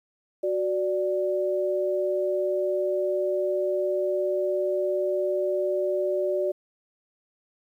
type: tone pair together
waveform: sine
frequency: 370 / 587.2 Hz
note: F#4 / D5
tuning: 0 / 0 cents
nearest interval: minor sixth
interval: 800 cents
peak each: -26 / -25 dBFS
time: 0.43-6.52 s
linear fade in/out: 10 ms
effects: 10-bit